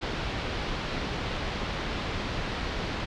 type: low-pass noise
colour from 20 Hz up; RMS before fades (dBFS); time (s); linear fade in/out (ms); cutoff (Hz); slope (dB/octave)
pink; -32; 0.01-3.06; 20; 4400; 24
effects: none